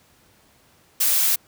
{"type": "noise", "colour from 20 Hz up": "blue", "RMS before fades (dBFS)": -19, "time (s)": [1, 1.36], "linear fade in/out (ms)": 10, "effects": ["pink hiss -57 dBFS RMS until 1.47 s", "high-pass 60 Hz 12 dB/octave"]}